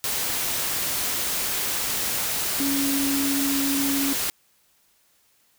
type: tone in noise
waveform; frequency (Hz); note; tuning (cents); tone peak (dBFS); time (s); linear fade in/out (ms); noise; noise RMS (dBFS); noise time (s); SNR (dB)
sine; 277.2; C#4; 0; -23; 2.6-4.13; 0; white; -26; 0.04-4.3; 0
effects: white hiss -63 dBFS RMS until 5.58 s